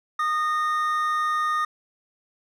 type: tone pair together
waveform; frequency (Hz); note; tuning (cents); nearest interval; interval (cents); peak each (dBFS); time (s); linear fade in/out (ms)
triangle; 1230 / 1842.9; D#6 / A#6; -20 / -20; perfect fifth; 700; -20 / -29; 0.19-1.65; 5
effects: none